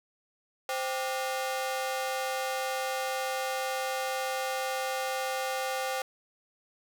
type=ring-modulated tone; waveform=sawtooth; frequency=654 Hz; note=E5; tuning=14 cents flat; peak=-23 dBFS; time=0.69-6.02 s; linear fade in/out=2 ms; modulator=131 Hz; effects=none